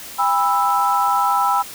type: chord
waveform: sine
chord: E minor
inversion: first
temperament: equal with one note detuned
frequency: 804.2 / 987.8 / 1318.5 Hz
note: G5 / B5 / E6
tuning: +44 / 0 / 0 cents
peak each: -19 dBFS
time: 0.18-1.63 s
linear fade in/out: 20 ms
effects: white hiss -35 dBFS RMS until 1.74 s